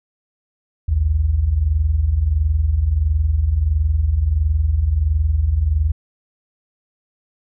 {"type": "tone pair together", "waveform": "sine", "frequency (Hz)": [57.32, 78.8], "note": ["A#1", "D#2"], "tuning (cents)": [-28, 23], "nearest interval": "tritone", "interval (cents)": 551, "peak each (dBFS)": [-20, -15], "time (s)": [0.88, 5.92], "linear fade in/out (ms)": 10, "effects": []}